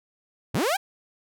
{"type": "linear sweep", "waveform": "sawtooth", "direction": "up", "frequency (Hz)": [75.8, 830], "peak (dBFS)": -18, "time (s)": [0.54, 0.77], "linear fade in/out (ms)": 10, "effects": []}